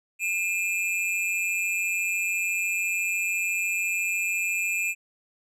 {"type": "tone pair together", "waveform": "square", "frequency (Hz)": [2424, 2610], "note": ["D#7", "E7"], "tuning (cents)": [-46, -18], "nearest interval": "minor second", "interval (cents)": 128, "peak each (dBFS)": -28, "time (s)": [0.19, 4.95], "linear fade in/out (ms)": 50, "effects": ["low-pass 12000 Hz 12 dB/octave"]}